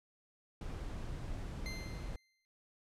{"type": "noise", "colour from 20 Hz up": "brown", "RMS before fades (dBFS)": -42, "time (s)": [0.61, 2.16], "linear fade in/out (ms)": 2}
{"type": "tone with exponential decay", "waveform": "25% pulse", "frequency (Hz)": 2082, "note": "C7", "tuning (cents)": -9, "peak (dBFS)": -38, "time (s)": [1.66, 2.45], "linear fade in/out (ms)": 0, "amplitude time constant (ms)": 170}
{"effects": ["low-pass 10000 Hz 12 dB/octave"]}